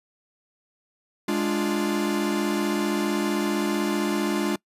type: chord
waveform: 45% pulse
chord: D diminished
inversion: second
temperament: equal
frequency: 207.7 / 293.7 / 349.2 Hz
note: Ab3 / D4 / F4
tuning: 0 / 0 / 0 cents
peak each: -27 dBFS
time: 1.28-4.56 s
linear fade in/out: 5 ms
effects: noise-tail reverb RT60 0.1 s tail -24 dB re dry + resampled to 32000 Hz